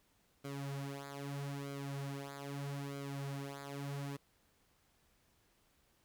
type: tone with flanger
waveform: sawtooth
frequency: 140 Hz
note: C#3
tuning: 18 cents sharp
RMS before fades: -43 dBFS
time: 0.44-4.17 s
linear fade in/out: 10 ms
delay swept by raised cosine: 1.1 to 6.8 ms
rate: 0.79 Hz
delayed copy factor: -0.8
effects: pink hiss -73 dBFS RMS until 6.04 s